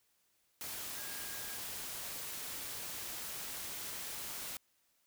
sine tone in noise, 1632 Hz, G#6, 31 cents flat, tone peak -52 dBFS, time 0.97-1.57 s, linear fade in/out 0 ms, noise white, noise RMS -43 dBFS, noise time 0.61-4.57 s, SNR -12 dB, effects white hiss -75 dBFS RMS until 5.06 s

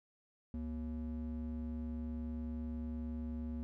triangle ring-modulated tone, 154.3 Hz, D#3, 14 cents flat, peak -33 dBFS, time 0.54-3.63 s, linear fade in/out 0 ms, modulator 84.5 Hz, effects none

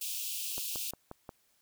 white high-pass noise, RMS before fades -37 dBFS, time 0.01-0.91 s, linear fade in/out 5 ms, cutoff 2500 Hz, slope 96 dB/octave
click train, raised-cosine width 1 ms, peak -28 dBFS, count 5, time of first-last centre 0.58-1.292 s, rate 5.62 Hz
effects white hiss -71 dBFS RMS until 1.61 s

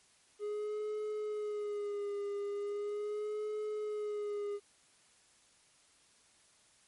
triangle tone with vibrato, 415.3 Hz, G#4, in tune, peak -33 dBFS, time 0.39-4.6 s, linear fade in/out 50 ms, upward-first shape sine, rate 0.39 Hz, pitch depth 42 cents each way, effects white hiss -66 dBFS RMS until 6.87 s + MP3 48 kbps

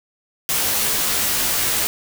white noise with comb filter, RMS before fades -20 dBFS, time 0.49-1.87 s, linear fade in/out 0 ms, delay 16 ms, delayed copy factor -0.75, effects none

